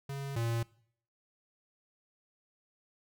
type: tone pair in turn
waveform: square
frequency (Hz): 138.59 / 115.92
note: C#3 / A#2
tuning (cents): 0 / -9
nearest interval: minor third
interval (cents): 309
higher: first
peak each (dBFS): -37 / -31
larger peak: second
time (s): 0.09-0.36 / 0.36-0.63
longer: neither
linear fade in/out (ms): 5
effects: noise-tail reverb RT60 0.6 s tail -22 dB re dry